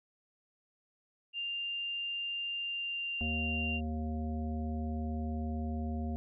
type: tone with pitch glide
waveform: sine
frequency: 2794 to 2778 Hz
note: F7 to F7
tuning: 0 to -10 cents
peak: -34 dBFS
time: 1.33-3.81 s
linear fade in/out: 50 ms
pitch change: -10 cents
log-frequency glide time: 2.56-3.39 s
type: harmonic tone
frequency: 77.78 Hz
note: D#2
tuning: in tune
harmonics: 1 / 3 / 5 / 7 / 9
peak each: -35 / -37 / -49 / -51 / -46 dBFS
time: 3.21-6.16 s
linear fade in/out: 0 ms
effects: none